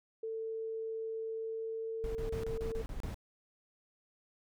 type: tone with pitch glide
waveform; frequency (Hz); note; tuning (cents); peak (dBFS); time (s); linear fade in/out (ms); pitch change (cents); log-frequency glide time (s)
sine; 446.3 to 449.9; A4 to A4; +25 to +39; -36; 0.23-2.82; 5; +14; 1.24-2.35
type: noise bursts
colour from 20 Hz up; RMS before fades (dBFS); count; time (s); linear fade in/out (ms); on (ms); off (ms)
brown; -39; 8; 2.04-3.144; 0; 110; 32
effects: none